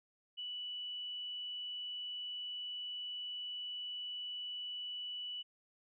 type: tone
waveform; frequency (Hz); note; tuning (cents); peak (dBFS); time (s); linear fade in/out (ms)
sine; 2960; F#7; 0; -40; 0.37-5.43; 20
effects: none